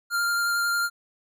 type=tone with vibrato; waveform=square; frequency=1396.9 Hz; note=F6; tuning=in tune; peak=-23 dBFS; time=0.1-0.9 s; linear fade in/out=50 ms; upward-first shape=sine; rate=11 Hz; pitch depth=11 cents each way; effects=none